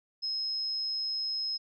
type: tone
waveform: sine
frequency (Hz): 5140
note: E8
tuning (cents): -45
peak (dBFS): -30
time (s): 0.22-1.58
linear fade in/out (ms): 20
effects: none